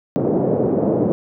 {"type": "band-pass noise", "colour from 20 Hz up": "white", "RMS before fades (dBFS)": -18, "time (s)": [0.16, 1.12], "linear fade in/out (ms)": 0, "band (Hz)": [130, 520], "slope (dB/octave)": 24, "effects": []}